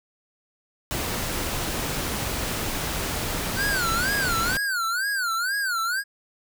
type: noise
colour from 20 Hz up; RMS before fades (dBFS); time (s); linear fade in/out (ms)
pink; -28; 0.91-4.57; 0
type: tone with vibrato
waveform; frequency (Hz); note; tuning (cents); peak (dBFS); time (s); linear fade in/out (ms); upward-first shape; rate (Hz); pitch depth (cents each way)
square; 1484; F#6; +5; -24; 3.55-6.04; 50; sine; 2.1; 190
effects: none